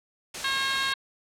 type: noise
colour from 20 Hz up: white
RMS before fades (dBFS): -34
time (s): 0.34-0.93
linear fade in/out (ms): 5
type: harmonic tone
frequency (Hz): 540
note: C#5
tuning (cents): -45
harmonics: 2 / 3 / 4 / 5 / 6 / 7 / 8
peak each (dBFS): -32 / -29 / -36 / -36 / -35 / -32 / -35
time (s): 0.44-0.94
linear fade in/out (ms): 5
effects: low-pass 8000 Hz 12 dB/octave